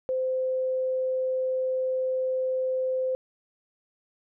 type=tone; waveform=sine; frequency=517 Hz; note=C5; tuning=21 cents flat; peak=-24 dBFS; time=0.09-3.15 s; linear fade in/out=0 ms; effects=none